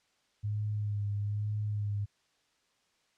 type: tone with vibrato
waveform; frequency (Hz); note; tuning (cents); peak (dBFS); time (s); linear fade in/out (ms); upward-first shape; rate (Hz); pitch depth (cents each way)
sine; 103.83; G#2; 0; -30; 0.43-2.06; 20; sine; 1.1; 29
effects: white hiss -72 dBFS RMS until 3.17 s + low-pass 6000 Hz 12 dB/octave